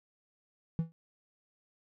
triangle tone with exponential decay, 164 Hz, E3, 9 cents flat, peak -21 dBFS, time 0.79-0.92 s, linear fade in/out 0 ms, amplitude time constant 28 ms, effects tanh soft clip ceiling -20 dBFS

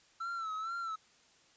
triangle tone with vibrato, 1328 Hz, E6, 12 cents sharp, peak -34 dBFS, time 0.2-0.96 s, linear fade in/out 10 ms, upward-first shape sine, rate 2.2 Hz, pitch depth 73 cents each way, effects white hiss -65 dBFS RMS until 1.56 s + resampled to 16000 Hz

